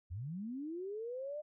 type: linear sweep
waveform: sine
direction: up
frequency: 76.1 to 613 Hz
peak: -39 dBFS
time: 0.1-1.42 s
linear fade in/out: 20 ms
effects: none